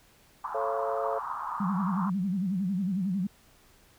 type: band-pass noise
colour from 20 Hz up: pink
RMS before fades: -35 dBFS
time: 0.44-2.1 s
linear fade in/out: 5 ms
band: 930 to 1200 Hz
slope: 48 dB/octave
type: chord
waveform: sine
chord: A augmented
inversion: none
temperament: just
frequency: 440 / 550 / 687.5 Hz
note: A4 / C#5 / E#5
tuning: 0 / -14 / -27 cents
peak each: -34 / -32 / -32 dBFS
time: 0.54-1.19 s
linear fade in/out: 10 ms
type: tone with vibrato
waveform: sine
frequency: 189.3 Hz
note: F#3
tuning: 40 cents sharp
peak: -26 dBFS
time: 1.6-3.27 s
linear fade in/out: 5 ms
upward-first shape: sine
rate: 11 Hz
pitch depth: 140 cents each way
effects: pink hiss -60 dBFS RMS until 3.98 s